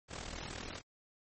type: noise with amplitude modulation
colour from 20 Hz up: pink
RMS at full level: -40 dBFS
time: 0.08-0.82 s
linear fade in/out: 50 ms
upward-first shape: sine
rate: 40.2 Hz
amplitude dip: 80%
effects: MP3 32 kbps